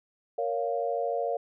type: chord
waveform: sine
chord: Bb minor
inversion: none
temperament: just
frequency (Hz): 466.2 / 559.4 / 699.2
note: Bb4 / Db5 / F5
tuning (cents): 0 / +16 / +2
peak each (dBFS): -31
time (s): 0.38-1.37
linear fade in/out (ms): 5
effects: none